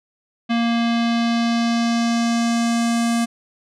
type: tone with low-pass filter sweep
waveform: square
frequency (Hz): 233.1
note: A#3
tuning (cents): 0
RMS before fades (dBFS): -19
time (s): 0.49-3.26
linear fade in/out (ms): 20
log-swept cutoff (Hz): 3300 to 9100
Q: 1.7
effects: none